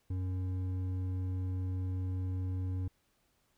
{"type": "tone with hard clipping", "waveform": "sine", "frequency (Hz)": 92.5, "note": "F#2", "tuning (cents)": 0, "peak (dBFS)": -34, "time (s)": [0.1, 2.88], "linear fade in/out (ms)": 5, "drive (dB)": 7, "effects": ["pink hiss -74 dBFS RMS until 3.57 s"]}